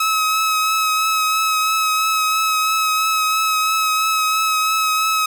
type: tone with vibrato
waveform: sawtooth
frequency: 1283 Hz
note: E6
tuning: 47 cents flat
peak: -12 dBFS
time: 0-5.26 s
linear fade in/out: 5 ms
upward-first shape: triangle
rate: 3 Hz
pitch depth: 22 cents each way
effects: none